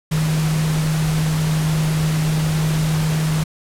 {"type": "tone in noise", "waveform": "sine", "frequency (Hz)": 156.3, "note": "D#3", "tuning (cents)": 8, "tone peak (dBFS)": -16, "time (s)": [0.11, 3.44], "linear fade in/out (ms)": 10, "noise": "pink", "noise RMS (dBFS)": -27, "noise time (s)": [0.11, 3.44], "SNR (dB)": 8, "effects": ["low-pass 12000 Hz 12 dB/octave"]}